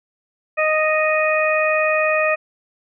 harmonic tone, 621 Hz, D#5, 3 cents flat, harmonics 1 / 2 / 3 / 4, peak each -18 / -23 / -23 / -21 dBFS, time 0.57-2.36 s, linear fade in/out 20 ms, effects none

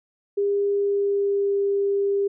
sine tone with pitch glide, 403 to 399.3 Hz, G4 to G4, +48 to +32 cents, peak -19 dBFS, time 0.37-2.28 s, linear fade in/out 10 ms, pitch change -16 cents, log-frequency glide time 0.71-1.58 s, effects none

